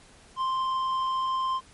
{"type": "tone with tanh clipping", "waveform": "sine", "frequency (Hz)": 1046.5, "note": "C6", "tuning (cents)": 0, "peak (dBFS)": -26, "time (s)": [0.36, 1.61], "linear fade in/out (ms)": 50, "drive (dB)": 7, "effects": ["pink hiss -54 dBFS RMS until 1.73 s", "MP3 48 kbps"]}